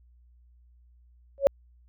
sine tone with exponential growth, 554.4 Hz, C#5, in tune, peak -10 dBFS, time 1.38-1.47 s, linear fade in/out 0 ms, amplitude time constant 19 ms, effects added 60 Hz sine -55 dBFS peak until 1.88 s

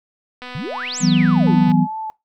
click train, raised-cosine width 0.3 ms, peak -18 dBFS, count 324, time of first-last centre 0.42-1.717 s, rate 249 Hz
sine exponential two-way sweep, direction up then down, 123.47 to 7930 to 123.47 Hz, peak -24 dBFS, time 0.55-1.7 s, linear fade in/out 0 ms, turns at 0.99 s
sine chord, E suspended second, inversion none, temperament equal with one note detuned, 164.81 / 188.88 / 246.9 Hz, E3 / F#3 / B3, 0 / +36 / 0 cents, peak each -16 dBFS, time 1-1.87 s, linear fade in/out 50 ms
sine tone with vibrato, 865 Hz, A5, 30 cents flat, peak -24 dBFS, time 1.47-2.1 s, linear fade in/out 0 ms, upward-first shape sine, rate 2.4 Hz, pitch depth 29 cents each way
effects noise-tail reverb RT60 0.2 s tail -22 dB re dry

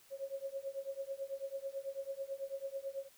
sine tone with tremolo, 546 Hz, C#5, 26 cents flat, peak -35 dBFS, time 0.1-3.09 s, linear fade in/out 50 ms, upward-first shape triangle, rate 9.1 Hz, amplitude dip 100%, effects white hiss -64 dBFS RMS until 3.17 s

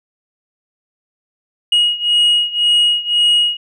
sine beating tone pair, 2887 / 2888.9 Hz, F#7 / F#7, -43 / -42 cents, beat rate 1.9 Hz, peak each -11 / -13 dBFS, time 1.72-3.57 s, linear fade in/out 5 ms, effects tanh soft clip ceiling -8 dBFS

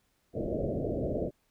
white low-pass noise, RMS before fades -32 dBFS, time 0.33-1.31 s, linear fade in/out 50 ms, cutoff 650 Hz, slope 96 dB/octave, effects pink hiss -73 dBFS RMS until 1.5 s

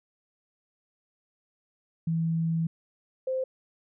sine tone pair in turn, 164 / 520.7 Hz, E3 / C5, -9 / -8 cents, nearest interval octave + minor sixth, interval 2001 cents, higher second, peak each -24 / -26 dBFS, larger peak first, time 2.07-2.67 / 3.27-3.44 s, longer first, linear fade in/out 5 ms, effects none

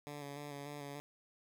10% pulse tone with vibrato, 144 Hz, D3, 34 cents flat, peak -36 dBFS, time 0.07-1 s, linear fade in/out 0 ms, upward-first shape square, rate 3.4 Hz, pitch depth 25 cents each way, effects none

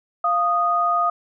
sine tone pair together, 695.4 / 1239 Hz, F5 / D#6, -8 / -8 cents, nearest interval minor seventh, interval 1000 cents, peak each -22 / -18 dBFS, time 0.24-1.1 s, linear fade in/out 5 ms, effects none

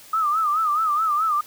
sine tone with vibrato, 1244.5 Hz, D#6, in tune, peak -18 dBFS, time 0.13-1.41 s, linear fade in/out 5 ms, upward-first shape sine, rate 4.7 Hz, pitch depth 110 cents each way, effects white hiss -46 dBFS RMS until 1.46 s

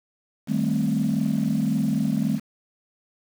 sine chord, A half-diminished seventh, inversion second, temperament equal, 155.56 / 196 / 220 / 261.6 Hz, Eb3 / G3 / A3 / C4, 0 / 0 / 0 / 0 cents, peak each -26 / -25 / -23 / -26 dBFS, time 0.47-2.4 s, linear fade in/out 50 ms, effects tanh soft clip ceiling -14 dBFS + 7-bit

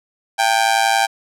sawtooth tone with amplitude modulation, 789 Hz, G5, 11 cents sharp, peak -6 dBFS, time 0.38-1.07 s, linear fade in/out 20 ms, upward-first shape sine, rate 111 Hz, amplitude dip 85%, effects low-pass 11000 Hz 12 dB/octave

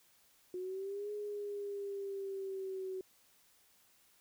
sine exponential two-way sweep, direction up then down, 361.1 to 417.6 to 374.6 Hz, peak -38 dBFS, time 0.54-3.01 s, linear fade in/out 2 ms, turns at 1.11 s, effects white hiss -68 dBFS RMS until 4.2 s

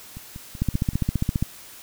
two click trains, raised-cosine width 5 ms, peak -9 / -24 dBFS, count 13 / 5, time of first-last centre 0.62-1.425 / 0.17-0.933 s, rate 14.9 / 5.24 Hz, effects white hiss -44 dBFS RMS until 1.82 s

